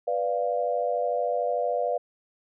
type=chord; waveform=sine; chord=B diminished; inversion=none; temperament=equal; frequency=493.9 / 587.3 / 698.5 Hz; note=B4 / D5 / F5; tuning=0 / 0 / 0 cents; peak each=-28 dBFS; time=0.07-1.98 s; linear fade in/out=10 ms; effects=none